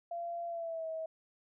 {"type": "tone with pitch glide", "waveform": "sine", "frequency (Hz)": [685, 642.8], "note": ["F5", "E5"], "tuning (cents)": [-34, -44], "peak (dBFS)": -36, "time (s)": [0.11, 1.06], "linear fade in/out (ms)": 5, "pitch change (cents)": -110, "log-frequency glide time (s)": [0.47, 0.88], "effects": []}